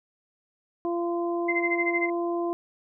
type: harmonic tone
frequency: 343.5 Hz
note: F4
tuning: 29 cents flat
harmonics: 1 / 2 / 3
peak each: -26 / -32 / -36 dBFS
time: 0.85-2.53 s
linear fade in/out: 0 ms
type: tone with tremolo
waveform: sine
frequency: 2075 Hz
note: C7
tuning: 15 cents flat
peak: -22 dBFS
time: 1.48-2.1 s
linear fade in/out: 10 ms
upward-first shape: sine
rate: 13 Hz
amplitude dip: 90%
effects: none